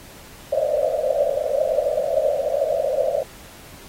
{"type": "band-pass noise", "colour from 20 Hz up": "pink", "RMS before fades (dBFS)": -21, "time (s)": [0.52, 3.23], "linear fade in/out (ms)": 2, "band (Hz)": [520, 650], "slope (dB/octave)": 96, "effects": ["pink hiss -44 dBFS RMS until 3.88 s", "AAC 48 kbps"]}